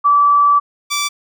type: tone pair in turn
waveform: sine / 10% pulse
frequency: 1156 / 1162.3 Hz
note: D6 / D6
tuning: -28 / -18 cents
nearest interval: unison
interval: 10 cents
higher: second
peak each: -8 dBFS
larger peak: neither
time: 0.04-0.6 / 0.9-1.09 s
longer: first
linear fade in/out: 20 ms
effects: none